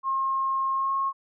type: tone with pitch glide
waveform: sine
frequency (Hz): 1072 to 1085.1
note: C6 to C#6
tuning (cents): +42 to -37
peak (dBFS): -23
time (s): 0.03-1.13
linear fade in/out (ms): 50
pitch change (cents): +21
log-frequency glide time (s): 0.73-0.93
effects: none